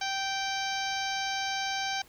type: harmonic tone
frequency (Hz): 780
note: G5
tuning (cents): -9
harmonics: 1 / 2 / 3 / 4 / 5 / 6 / 7 / 8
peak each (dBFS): -33 / -36 / -38 / -39 / -40 / -41 / -41 / -42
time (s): 0.01-2.02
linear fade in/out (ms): 5
effects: pink hiss -57 dBFS RMS until 2.08 s